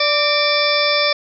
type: harmonic tone with a mistuned harmonic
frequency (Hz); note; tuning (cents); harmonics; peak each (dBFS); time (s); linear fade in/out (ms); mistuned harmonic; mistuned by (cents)
586; D5; -4; 1 / 2 / 3 / 4 / 6 / 7 / 8 / 9; -19 / -23 / -26 / -20 / -22 / -31 / -23 / -22; 0-1.13; 5; 3; +54
effects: none